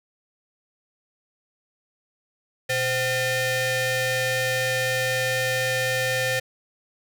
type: ring-modulated tone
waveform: sawtooth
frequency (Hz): 641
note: E5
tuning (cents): -49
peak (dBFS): -15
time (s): 2.69-6.4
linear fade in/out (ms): 10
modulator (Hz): 1160
effects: none